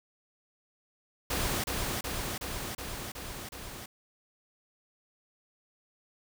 pink noise with echo, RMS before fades -31 dBFS, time 1.3-1.64 s, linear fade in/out 5 ms, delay 370 ms, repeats 6, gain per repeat -2 dB, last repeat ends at 3.86 s, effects none

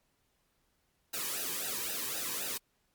white noise with flanger, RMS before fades -36 dBFS, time 1.13-2.58 s, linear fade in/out 10 ms, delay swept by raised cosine 0.9 to 1.48 ms, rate 3.8 Hz, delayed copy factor -0.8, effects pink hiss -75 dBFS RMS until 2.94 s + MP3 96 kbps

